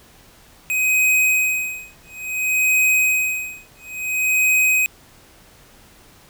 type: tone with tremolo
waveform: square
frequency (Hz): 2517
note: D#7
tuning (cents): +19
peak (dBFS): -14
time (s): 0.7-4.86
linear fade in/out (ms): 0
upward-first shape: sine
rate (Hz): 0.58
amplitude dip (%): 100
effects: pink hiss -49 dBFS RMS until 6.29 s